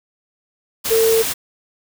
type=tone in noise; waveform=sine; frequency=450 Hz; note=A4; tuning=39 cents sharp; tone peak=-12 dBFS; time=0.9-1.23 s; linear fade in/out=20 ms; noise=white; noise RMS=-22 dBFS; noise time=0.84-1.34 s; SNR=+7 dB; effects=none